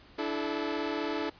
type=chord; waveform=sawtooth; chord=D suspended second; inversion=none; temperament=equal with one note detuned; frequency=293.7 / 329.6 / 432.2 Hz; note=D4 / E4 / A4; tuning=0 / 0 / -31 cents; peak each=-31 dBFS; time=0.18-1.3 s; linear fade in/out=10 ms; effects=pink hiss -56 dBFS RMS until 1.39 s + resampled to 11025 Hz

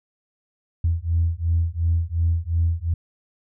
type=beating tone pair; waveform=sine; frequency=82.41 / 85.21 Hz; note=E2 / F2; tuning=0 / -42 cents; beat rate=2.8 Hz; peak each=-21 dBFS; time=0.84-2.94 s; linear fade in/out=5 ms; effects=tanh soft clip ceiling -11 dBFS

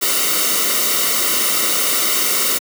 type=noise with comb filter; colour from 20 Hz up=white; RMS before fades=-17 dBFS; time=0.01-2.59 s; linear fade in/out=20 ms; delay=1.2 ms; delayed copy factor=-0.7; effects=high-pass 200 Hz 12 dB/octave

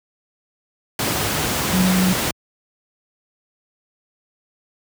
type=tone in noise; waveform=sine; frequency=185 Hz; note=F#3; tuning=in tune; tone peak=-15 dBFS; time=1.73-2.13 s; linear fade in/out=2 ms; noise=pink; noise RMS=-21 dBFS; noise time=0.99-2.31 s; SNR=+3 dB; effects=high-pass 80 Hz 12 dB/octave

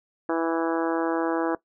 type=harmonic tone; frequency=164.81 Hz; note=E3; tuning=in tune; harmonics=2 / 3 / 4 / 5 / 6 / 7 / 8 / 9 / 10; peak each=-25 / -29 / -31 / -33 / -35 / -36 / -37 / -38 / -39 dBFS; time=0.29-1.55 s; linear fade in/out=2 ms; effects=noise-tail reverb RT60 0.1 s tail -18 dB re dry

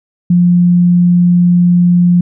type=tone; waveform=sine; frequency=176 Hz; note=F3; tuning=14 cents sharp; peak=-5 dBFS; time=0.3-2.21 s; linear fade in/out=5 ms; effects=none

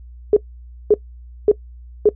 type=tone bursts; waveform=sine; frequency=420.3 Hz; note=G#4; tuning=21 cents sharp; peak=-7 dBFS; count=4; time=0.33-2.09 s; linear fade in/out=2 ms; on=35 ms; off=540 ms; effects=noise-tail reverb RT60 0.1 s tail -20 dB re dry + added 60 Hz sine -36 dBFS peak until 2.15 s

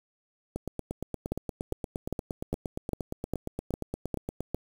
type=two click trains; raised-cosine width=2 ms; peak=-19 / -16 dBFS; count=34 / 9; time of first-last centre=0.56-4.406 / 1.32-4.546 s; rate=8.58 / 2.48 Hz; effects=7-bit

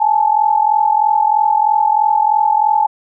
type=tone pair together; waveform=sine; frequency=836.9 / 880 Hz; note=G#5 / A5; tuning=+13 / 0 cents; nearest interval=minor second; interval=87 cents; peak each=-13 dBFS; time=0-2.87 s; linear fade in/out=10 ms; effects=none

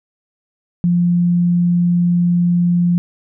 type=tone; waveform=sine; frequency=174.61 Hz; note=F3; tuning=in tune; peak=-11 dBFS; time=0.84-2.98 s; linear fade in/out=0 ms; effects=none

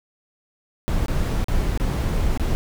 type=noise with dropouts; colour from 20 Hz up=brown; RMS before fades=-21 dBFS; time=0.88-2.55 s; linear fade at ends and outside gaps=0 ms; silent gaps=1.06-1.083 / 1.443-1.484 / 1.775-1.799 / 2.375-2.397 s; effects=none

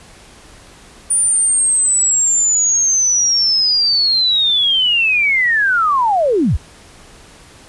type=linear sweep; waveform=sine; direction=down; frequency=9397 to 41.2 Hz; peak=-11 dBFS; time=1.1-6.57 s; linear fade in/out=10 ms; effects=pink hiss -42 dBFS RMS until 7.68 s + resampled to 24000 Hz

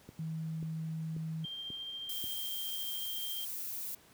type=click train; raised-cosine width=3 ms; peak=-33 dBFS; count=5; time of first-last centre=0.09-2.241 s; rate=1.86 Hz
type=tone; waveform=sine; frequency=160 Hz; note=D#3; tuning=49 cents sharp; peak=-35 dBFS; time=0.19-1.45 s; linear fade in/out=2 ms
type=tone with tremolo; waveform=sine; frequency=3177 Hz; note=G7; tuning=23 cents sharp; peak=-38 dBFS; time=1.44-3.45 s; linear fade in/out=5 ms; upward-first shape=triangle; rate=14 Hz; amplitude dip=30%
type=noise; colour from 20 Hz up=violet; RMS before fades=-40 dBFS; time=2.09-3.95 s; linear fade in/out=5 ms
effects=pink hiss -61 dBFS RMS until 4.13 s + high-pass 80 Hz 12 dB/octave

